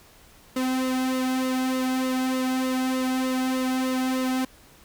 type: tone with flanger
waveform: sawtooth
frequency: 258.2 Hz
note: C4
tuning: 23 cents flat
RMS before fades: -25 dBFS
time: 0.56-4.45 s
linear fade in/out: 5 ms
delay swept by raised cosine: 1.2 to 2.19 ms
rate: 3.3 Hz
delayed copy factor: -0.75
effects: pink hiss -53 dBFS RMS until 4.84 s